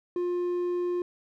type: tone with hard clipping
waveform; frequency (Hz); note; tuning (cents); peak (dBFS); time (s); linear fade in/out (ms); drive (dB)
sine; 353.9; F4; +23; -27; 0.16-1.02; 2; 3
effects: none